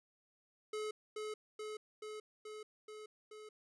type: tone with echo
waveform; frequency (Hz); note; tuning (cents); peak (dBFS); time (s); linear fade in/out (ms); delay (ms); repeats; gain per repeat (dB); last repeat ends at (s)
square; 427.9; A4; -48; -39; 0.73-0.91; 5; 430; 6; -2; 3.49
effects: resampled to 24000 Hz